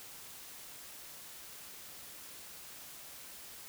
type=silence; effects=white hiss -50 dBFS RMS until 3.68 s